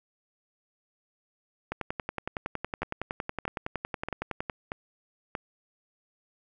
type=two click trains; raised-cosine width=0.5 ms; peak=-16 / -17 dBFS; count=31 / 5; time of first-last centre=1.72-4.498 / 2.82-5.352 s; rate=10.8 / 1.58 Hz; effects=none